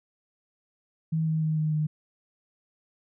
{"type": "tone with pitch steps", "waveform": "sine", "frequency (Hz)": [160, 158.25, 156.53, 154.82, 153.13], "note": ["D#3", "D#3", "D#3", "D#3", "D#3"], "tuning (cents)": [49, 30, 11, -8, -27], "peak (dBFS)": -23, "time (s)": [1.12, 1.87], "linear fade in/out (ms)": 10, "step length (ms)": 150, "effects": []}